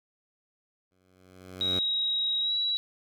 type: tone with exponential growth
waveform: 10% pulse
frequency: 92.5 Hz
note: F#2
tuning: in tune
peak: -23 dBFS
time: 0.91-1.79 s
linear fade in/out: 5 ms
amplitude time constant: 190 ms
type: tone with pitch glide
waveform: sine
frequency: 3816 to 3905 Hz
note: A#7 to B7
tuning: +40 to -20 cents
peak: -25 dBFS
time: 1.61-2.77 s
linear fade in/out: 0 ms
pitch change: +40 cents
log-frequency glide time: 2.41-2.54 s
effects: none